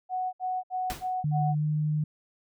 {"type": "tone bursts", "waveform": "sine", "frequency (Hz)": 740, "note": "F#5", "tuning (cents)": 0, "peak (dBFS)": -27, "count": 5, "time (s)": [0.09, 1.55], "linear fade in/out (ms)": 50, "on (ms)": 240, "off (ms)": 65}
{"type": "noise with exponential decay", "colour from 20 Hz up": "pink", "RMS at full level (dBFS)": -32, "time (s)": [0.9, 1.14], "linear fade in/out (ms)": 0, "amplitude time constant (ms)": 51}
{"type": "tone with pitch glide", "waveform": "sine", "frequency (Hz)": [150.1, 152.02], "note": ["D3", "D#3"], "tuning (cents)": [38, -40], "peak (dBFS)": -24, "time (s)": [1.24, 2.04], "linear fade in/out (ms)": 5, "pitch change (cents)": 22, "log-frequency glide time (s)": [1.57, 1.65]}
{"effects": []}